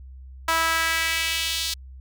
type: tone with high-pass filter sweep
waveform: sawtooth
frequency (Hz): 326.8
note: E4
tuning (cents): -15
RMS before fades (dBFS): -24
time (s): 0.48-1.74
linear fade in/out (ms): 5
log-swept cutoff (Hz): 1100 to 4100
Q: 1.9
effects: added 65 Hz sine -39 dBFS peak until 2 s